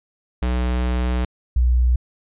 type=tone pair in turn; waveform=square / sine; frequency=61.74 / 61.35 Hz; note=B1 / B1; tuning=0 / -11 cents; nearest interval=unison; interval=11 cents; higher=first; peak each=-19 / -13 dBFS; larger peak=second; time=0.42-1.25 / 1.56-1.96 s; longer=first; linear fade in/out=5 ms; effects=resampled to 8000 Hz